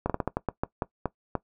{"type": "slowing click train", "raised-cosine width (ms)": 1, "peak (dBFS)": -12, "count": 11, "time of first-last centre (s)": [0.06, 1.353], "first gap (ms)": 37, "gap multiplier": 1.26, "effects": ["noise-tail reverb RT60 0.1 s tail -19 dB re dry"]}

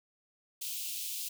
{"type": "high-pass noise", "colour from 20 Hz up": "white", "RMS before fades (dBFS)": -38, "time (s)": [0.61, 1.29], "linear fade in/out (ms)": 10, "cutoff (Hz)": 2600, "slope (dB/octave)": 48, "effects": []}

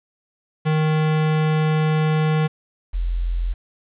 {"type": "tone pair in turn", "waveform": ["square", "sine"], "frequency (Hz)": [155.56, 43.2], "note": ["D#3", "F1"], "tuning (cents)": [0, -18], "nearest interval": "octave + minor seventh", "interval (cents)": 2218, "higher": "first", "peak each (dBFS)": [-17, -19], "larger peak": "first", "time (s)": [[0.65, 2.48], [2.93, 3.54]], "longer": "first", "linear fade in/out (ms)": 20, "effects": ["resampled to 8000 Hz", "8-bit"]}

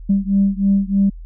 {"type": "beating tone pair", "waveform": "sine", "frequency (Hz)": [196, 199.2], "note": ["G3", "G3"], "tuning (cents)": [0, 28], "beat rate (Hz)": 3.2, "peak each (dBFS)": [-15, -16], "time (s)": [0.09, 1.1], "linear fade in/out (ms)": 10, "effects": ["tanh soft clip ceiling -6 dBFS", "added 41 Hz sine -31 dBFS peak until 1.25 s"]}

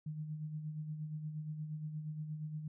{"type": "tone with tremolo", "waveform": "sine", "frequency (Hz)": 153.5, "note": "D#3", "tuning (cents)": -23, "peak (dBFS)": -37, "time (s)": [0.06, 2.68], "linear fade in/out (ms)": 5, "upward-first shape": "sine", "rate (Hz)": 8.5, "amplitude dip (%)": 50, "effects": []}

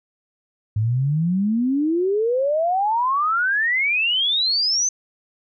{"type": "exponential sweep", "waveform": "sine", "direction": "up", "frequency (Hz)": [103.5, 6272], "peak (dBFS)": -17, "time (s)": [0.76, 4.89], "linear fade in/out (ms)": 5, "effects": []}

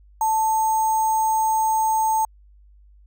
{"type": "tone with sample-and-hold", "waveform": "sine", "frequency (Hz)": 880, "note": "A5", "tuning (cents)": 0, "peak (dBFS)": -17, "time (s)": [0.21, 2.25], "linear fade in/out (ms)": 2, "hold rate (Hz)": 7350, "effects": ["added 50 Hz sine -48 dBFS peak until 3.06 s"]}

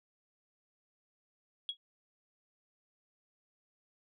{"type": "tone with exponential decay", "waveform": "sine", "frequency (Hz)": 3322, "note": "G#7", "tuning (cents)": 0, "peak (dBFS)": -29, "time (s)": [1.69, 1.77], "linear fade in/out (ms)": 1, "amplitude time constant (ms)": 16, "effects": ["tanh soft clip ceiling -27 dBFS"]}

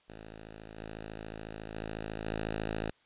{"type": "tone with level steps", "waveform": "5% pulse", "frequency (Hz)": 54, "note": "A1", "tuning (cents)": -32, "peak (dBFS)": [-35, -30, -26, -22], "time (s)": [0.08, 2.91], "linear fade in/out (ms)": 10, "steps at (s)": [0.77, 1.74, 2.25], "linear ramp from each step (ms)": 20, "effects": ["white hiss -67 dBFS RMS until 3.05 s", "resampled to 8000 Hz"]}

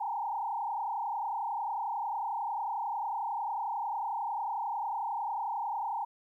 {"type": "tone with frequency modulation", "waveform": "sine", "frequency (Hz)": 870, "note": "A5", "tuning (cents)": -20, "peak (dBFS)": -31, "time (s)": [0, 6.05], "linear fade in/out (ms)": 10, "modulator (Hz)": 31.1, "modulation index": 2.6, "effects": ["12-bit"]}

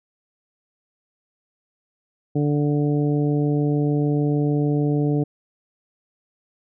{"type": "harmonic tone", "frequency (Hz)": 146.6, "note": "D3", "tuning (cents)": -3, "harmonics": [1, 2, 3, 4, 5], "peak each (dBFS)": [-20, -22, -26, -35, -36], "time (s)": [2.35, 5.24], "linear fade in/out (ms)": 10, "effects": []}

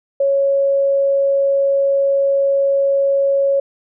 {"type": "tone", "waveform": "sine", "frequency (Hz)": 553, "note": "C#5", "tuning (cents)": -4, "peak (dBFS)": -12, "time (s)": [0.2, 3.6], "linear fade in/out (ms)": 5, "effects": []}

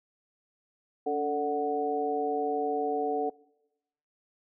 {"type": "harmonic tone with a mistuned harmonic", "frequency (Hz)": 147.8, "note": "D3", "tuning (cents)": 11, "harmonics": [2, 3, 4, 5], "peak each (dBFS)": [-35, -29, -40, -30], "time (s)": [1.06, 3.3], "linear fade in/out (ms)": 10, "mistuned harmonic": 2, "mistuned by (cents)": -64, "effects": ["noise-tail reverb RT60 0.9 s tail -23 dB re dry"]}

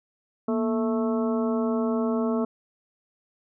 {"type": "harmonic tone with a mistuned harmonic", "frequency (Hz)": 220, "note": "A3", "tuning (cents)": 0, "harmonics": [1, 2, 3, 4, 5, 6], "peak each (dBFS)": [-24, -28, -32, -40, -37, -39], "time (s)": [0.48, 2.45], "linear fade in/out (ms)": 5, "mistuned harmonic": 1, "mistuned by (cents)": 120, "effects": []}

